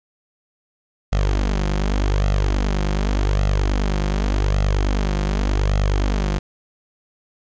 sawtooth tone with flanger, 49.5 Hz, G1, 18 cents sharp, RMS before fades -19 dBFS, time 1.12-6.39 s, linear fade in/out 10 ms, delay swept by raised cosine 1.5 to 5.7 ms, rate 0.86 Hz, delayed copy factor +0.7, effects resampled to 16000 Hz + 8-bit

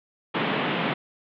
pink band-pass noise, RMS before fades -26 dBFS, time 0.34-0.94 s, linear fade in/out 10 ms, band 140 to 3400 Hz, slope 48 dB/octave, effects none

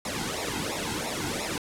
pink noise with flanger, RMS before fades -31 dBFS, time 0.05-1.58 s, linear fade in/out 2 ms, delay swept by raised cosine 0.64 to 1.74 ms, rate 2.9 Hz, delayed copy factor -0.9, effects low-pass 10000 Hz 12 dB/octave

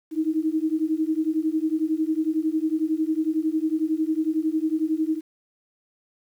sine beating tone pair, 310 / 321 Hz, D#4 / E4, -6 / -46 cents, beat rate 11 Hz, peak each -24 dBFS, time 0.11-5.21 s, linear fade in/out 50 ms, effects 9-bit

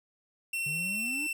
45% pulse tone with pitch glide, 2710 to 2685 Hz, E7 to E7, +47 to +31 cents, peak -30 dBFS, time 0.53-1.33 s, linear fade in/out 5 ms, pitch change -16 cents, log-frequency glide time 0.93-1.13 s
triangle exponential sweep, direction up, 141.9 to 311.1 Hz, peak -36 dBFS, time 0.66-1.27 s, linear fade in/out 5 ms
effects none

